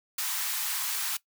white high-pass noise, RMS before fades -31 dBFS, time 0.18-1.17 s, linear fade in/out 5 ms, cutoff 820 Hz, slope 48 dB/octave, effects noise-tail reverb RT60 0.1 s tail -19 dB re dry

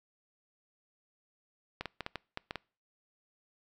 clicks, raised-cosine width 0.3 ms, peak -20 dBFS, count 8, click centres 1.81 / 1.857 / 2.007 / 2.064 / 2.157 / 2.374 / 2.509 / 2.557 s, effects noise-tail reverb RT60 0.4 s tail -25 dB re dry

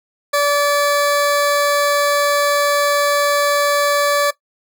20% pulse tone, 577 Hz, D5, 31 cents flat, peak -8 dBFS, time 0.33-4.31 s, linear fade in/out 10 ms, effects noise-tail reverb RT60 0.1 s tail -18 dB re dry

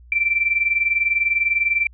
sine tone pair together, 2329 / 2349 Hz, D7 / D7, -15 / 0 cents, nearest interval unison, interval 15 cents, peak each -22 / -18 dBFS, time 0.12-1.87 s, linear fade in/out 2 ms, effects added 60 Hz sine -43 dBFS peak until 1.93 s

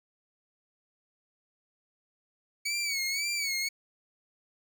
20% pulse tone with vibrato, 2252 Hz, C#7, 27 cents sharp, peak -24 dBFS, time 2.65-3.69 s, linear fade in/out 10 ms, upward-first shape sine, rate 1.9 Hz, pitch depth 90 cents each way, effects none

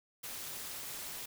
white noise with amplitude modulation, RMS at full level -40 dBFS, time 0.23-1.26 s, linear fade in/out 10 ms, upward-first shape sine, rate 234 Hz, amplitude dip 70%, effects none

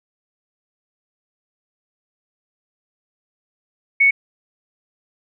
sine tone, 2217 Hz, C#7, in tune, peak -10 dBFS, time 4-4.11 s, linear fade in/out 10 ms, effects none

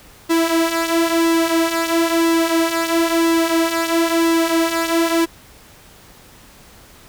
sawtooth tone with flanger, 331.2 Hz, E4, 8 cents sharp, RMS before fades -17 dBFS, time 0.29-5.26 s, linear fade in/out 20 ms, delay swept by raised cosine 1.3 to 6.4 ms, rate 1 Hz, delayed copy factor -0.6, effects pink hiss -45 dBFS RMS until 7.08 s

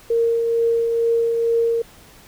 sine tone with tremolo, 462.6 Hz, A#4, 13 cents flat, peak -14 dBFS, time 0.1-1.82 s, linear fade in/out 5 ms, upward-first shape triangle, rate 2.2 Hz, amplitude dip 35%, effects pink hiss -47 dBFS RMS until 2.27 s

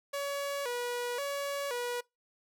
sawtooth tone with vibrato, 523.3 Hz, C5, in tune, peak -29 dBFS, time 0.13-2.01 s, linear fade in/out 10 ms, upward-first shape square, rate 0.95 Hz, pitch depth 130 cents each way, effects noise-tail reverb RT60 0.2 s tail -24 dB re dry

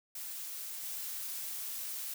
blue noise with level steps, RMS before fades -42 / -40 dBFS, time 0.15-2.14 s, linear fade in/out 5 ms, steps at 0.83 s, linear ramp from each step 10 ms, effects none

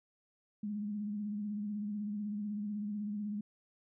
sine tone with vibrato, 207.7 Hz, G#3, in tune, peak -35 dBFS, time 0.63-3.41 s, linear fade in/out 5 ms, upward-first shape sine, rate 16 Hz, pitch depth 45 cents each way, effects none

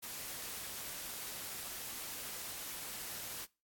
white noise, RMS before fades -44 dBFS, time 0.02-3.46 s, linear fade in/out 20 ms, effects noise-tail reverb RT60 0.3 s tail -23 dB re dry + AAC 64 kbps

